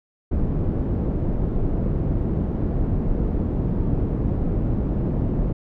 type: low-pass noise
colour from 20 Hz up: pink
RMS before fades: -22 dBFS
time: 0.31-5.53 s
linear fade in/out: 10 ms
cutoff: 320 Hz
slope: 12 dB/octave
effects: none